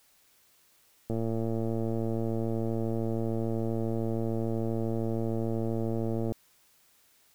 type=click train; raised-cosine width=2 ms; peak=-19 dBFS; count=591; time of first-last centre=1.1-6.321 s; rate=113 Hz; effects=white hiss -64 dBFS RMS until 7.34 s